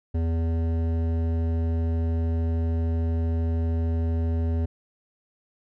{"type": "tone with hard clipping", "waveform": "sine", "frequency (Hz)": 82.41, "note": "E2", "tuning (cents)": 0, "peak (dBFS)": -24, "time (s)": [0.14, 4.66], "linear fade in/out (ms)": 10, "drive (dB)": 13, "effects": []}